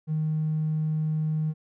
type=tone; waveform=triangle; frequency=155.56 Hz; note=D#3; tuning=in tune; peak=-20 dBFS; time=0.07-1.54 s; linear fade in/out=50 ms; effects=tanh soft clip ceiling -21 dBFS